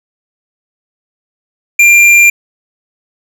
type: tone with hard clipping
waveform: triangle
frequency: 2384 Hz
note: D7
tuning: 25 cents sharp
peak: -4 dBFS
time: 1.79-2.3 s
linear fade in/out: 5 ms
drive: 13 dB
effects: none